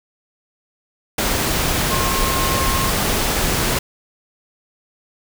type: tone in noise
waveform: sine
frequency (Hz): 1070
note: C6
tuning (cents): +38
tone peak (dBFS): -23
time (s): 1.9-2.9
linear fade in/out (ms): 5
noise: pink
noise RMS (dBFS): -19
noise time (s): 1.18-3.79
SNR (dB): -7
effects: none